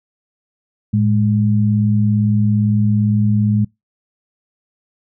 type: tone pair together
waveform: sine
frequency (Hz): 110.03 / 207.7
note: A2 / G#3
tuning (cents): 0 / 0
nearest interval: major seventh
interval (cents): 1100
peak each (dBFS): -14 / -15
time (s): 0.93-3.65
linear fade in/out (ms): 10
effects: noise-tail reverb RT60 0.2 s tail -26 dB re dry